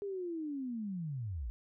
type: linear sweep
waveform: sine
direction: down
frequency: 409.7 to 50.3 Hz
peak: -36 dBFS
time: 0.02-1.5 s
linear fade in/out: 0 ms
effects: none